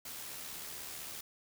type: noise with amplitude modulation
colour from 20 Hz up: white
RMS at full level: -43 dBFS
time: 0.05-1.21 s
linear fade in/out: 5 ms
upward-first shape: sine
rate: 75.7 Hz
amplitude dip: 35%
effects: none